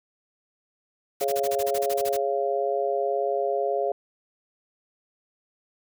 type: noise bursts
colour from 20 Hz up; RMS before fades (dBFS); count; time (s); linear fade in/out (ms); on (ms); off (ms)
white; -34; 13; 1.2-2.171; 10; 47; 30
type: harmonic tone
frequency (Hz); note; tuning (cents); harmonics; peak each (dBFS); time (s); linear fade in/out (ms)
138.3; C#3; -4; 3 / 4 / 5; -27 / -27 / -27; 1.21-3.92; 2
effects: none